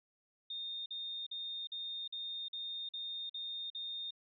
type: tone bursts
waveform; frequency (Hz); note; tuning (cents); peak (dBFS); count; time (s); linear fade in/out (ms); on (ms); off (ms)
sine; 3659; A#7; -33; -39; 9; 0.5-4.108; 5; 360; 46
effects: none